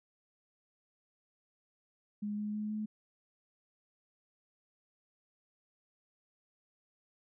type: tone with pitch steps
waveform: sine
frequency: 207.7 / 209.7 / 211.8 / 213.9 Hz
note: G#3 / G#3 / G#3 / A3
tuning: 0 / +17 / +34 / -49 cents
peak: -34 dBFS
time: 2.22-2.86 s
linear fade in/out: 10 ms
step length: 160 ms
effects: none